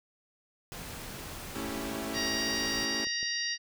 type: noise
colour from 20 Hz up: pink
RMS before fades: -42 dBFS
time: 0.72-2.85 s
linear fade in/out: 0 ms
type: chord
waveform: sawtooth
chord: A dominant seventh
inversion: none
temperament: equal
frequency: 220 / 277.2 / 329.6 / 392 Hz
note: A3 / C#4 / E4 / G4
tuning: 0 / 0 / 0 / 0 cents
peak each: -36 / -35 / -37 / -39 dBFS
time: 1.55-3.05 s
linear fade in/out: 5 ms
type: clicks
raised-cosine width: 2 ms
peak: -34 dBFS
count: 12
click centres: 2.069 / 2.229 / 2.31 / 2.342 / 2.541 / 2.611 / 2.663 / 2.912 / 2.945 / 3.002 / 3.07 / 3.229 s
type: harmonic tone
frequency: 942 Hz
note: A#5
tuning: 18 cents sharp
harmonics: 2 / 3 / 4 / 5 / 6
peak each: -35 / -40 / -41 / -34 / -37 dBFS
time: 2.13-3.58 s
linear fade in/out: 50 ms
effects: none